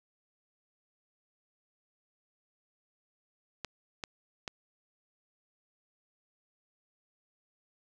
clicks, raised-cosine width 0.2 ms, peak -19 dBFS, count 3, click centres 3.647 / 4.038 / 4.478 s, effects none

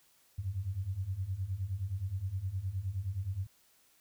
sine beating tone pair, 89.6 / 99.2 Hz, F2 / G2, +45 / +21 cents, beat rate 9.6 Hz, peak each -38 / -35 dBFS, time 0.38-3.47 s, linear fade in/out 10 ms, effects white hiss -67 dBFS RMS until 4 s

